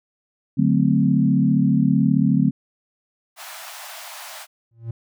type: chord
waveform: sine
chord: D dominant seventh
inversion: none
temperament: equal with one note detuned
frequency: 146.83 / 185 / 220 / 258.8 Hz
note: D3 / F#3 / A3 / C4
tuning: 0 / 0 / 0 / -19 cents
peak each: -20 dBFS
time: 0.57-2.51 s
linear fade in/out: 20 ms
type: high-pass noise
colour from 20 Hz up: pink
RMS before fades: -37 dBFS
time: 3.36-4.47 s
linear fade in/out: 50 ms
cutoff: 610 Hz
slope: 96 dB/octave
type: tone with exponential growth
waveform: triangle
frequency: 115.3 Hz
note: A#2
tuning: 19 cents flat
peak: -21 dBFS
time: 4.71-4.91 s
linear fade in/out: 5 ms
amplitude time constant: 43 ms
effects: none